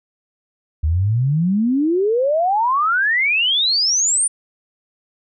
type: exponential sweep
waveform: sine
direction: up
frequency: 73.42 to 9400 Hz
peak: -14 dBFS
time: 0.83-4.28 s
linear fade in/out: 10 ms
effects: none